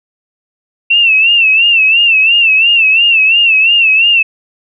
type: tone with vibrato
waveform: sine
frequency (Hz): 2687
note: E7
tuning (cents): +33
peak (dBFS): -5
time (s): 0.9-4.23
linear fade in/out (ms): 10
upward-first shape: sine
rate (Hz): 2.9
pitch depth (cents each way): 95
effects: none